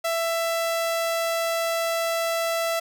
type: tone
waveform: sawtooth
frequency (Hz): 665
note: E5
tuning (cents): +15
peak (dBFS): -19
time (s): 0.04-2.8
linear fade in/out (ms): 10
effects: none